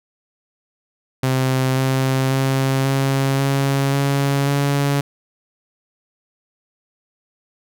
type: tone with pitch steps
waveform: sawtooth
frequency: 130.81 / 132.48 / 134.18 / 135.89 / 137.63 / 139.39 / 141.17 Hz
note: C3 / C3 / C3 / C#3 / C#3 / C#3 / C#3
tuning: 0 / +22 / +44 / -34 / -12 / +10 / +32 cents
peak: -12 dBFS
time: 1.23-5.01 s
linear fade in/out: 5 ms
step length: 540 ms
effects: none